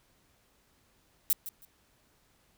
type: noise with echo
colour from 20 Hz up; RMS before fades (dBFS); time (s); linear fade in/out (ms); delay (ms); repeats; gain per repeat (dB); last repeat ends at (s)
violet; -25; 1.3-1.33; 0; 160; 2; -14; 1.65
effects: pink hiss -68 dBFS RMS until 2.57 s